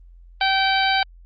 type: harmonic tone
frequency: 773 Hz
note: G5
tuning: 24 cents flat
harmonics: 1 / 2 / 3 / 4 / 5 / 6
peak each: -20 / -23 / -25 / -26 / -27 / -28 dBFS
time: 0.41-1.03 s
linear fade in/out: 2 ms
effects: added 43 Hz sine -43 dBFS peak until 1.25 s + Opus 24 kbps